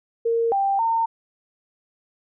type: tone with pitch steps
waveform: sine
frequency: 461.3 / 788 / 911 Hz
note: A#4 / G5 / A#5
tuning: -18 / +9 / -40 cents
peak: -18 dBFS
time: 0.25-1.06 s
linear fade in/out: 10 ms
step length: 270 ms
effects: none